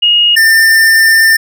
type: tone pair in turn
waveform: sine / square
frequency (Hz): 2869 / 1795.9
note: F7 / A6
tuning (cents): +46 / +35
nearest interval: minor sixth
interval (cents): 811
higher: first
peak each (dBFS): -5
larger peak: neither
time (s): 0.02-0.36 / 0.36-1.37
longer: second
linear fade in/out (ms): 10
effects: none